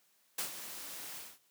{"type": "noise with ADSR envelope", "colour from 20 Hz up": "white", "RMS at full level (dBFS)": -35, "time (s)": [0.38, 1.39], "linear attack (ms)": 7, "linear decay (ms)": 110, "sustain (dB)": -10, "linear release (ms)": 220, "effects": ["white hiss -71 dBFS RMS until 1.5 s", "high-pass 150 Hz 12 dB/octave"]}